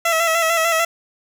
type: tone with vibrato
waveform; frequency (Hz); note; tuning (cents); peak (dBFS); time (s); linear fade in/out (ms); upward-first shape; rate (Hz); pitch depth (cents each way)
15% pulse; 659.3; E5; 0; -9; 0.05-0.85; 5; square; 6.7; 36
effects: none